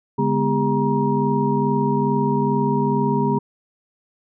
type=tone cluster; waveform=sine; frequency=142.5 / 205 / 247.3 / 403.1 / 946 Hz; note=C#3 / G#3 / B3 / G4 / A#5; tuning=+48 / -22 / +3 / +48 / +25 cents; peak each=-23 dBFS; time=0.18-3.39 s; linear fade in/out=10 ms; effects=none